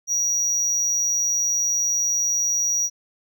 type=tone; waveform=triangle; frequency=5770 Hz; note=F#8; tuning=44 cents flat; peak=-18 dBFS; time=0.07-2.9 s; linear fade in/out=50 ms; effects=none